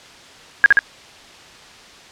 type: tone with echo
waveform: sine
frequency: 1633 Hz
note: G#6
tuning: 30 cents flat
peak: -4 dBFS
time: 0.64-0.66 s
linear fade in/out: 0 ms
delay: 65 ms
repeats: 2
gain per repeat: -2 dB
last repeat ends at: 0.79 s
effects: white hiss -42 dBFS RMS until 2.11 s + low-pass 5000 Hz 12 dB/octave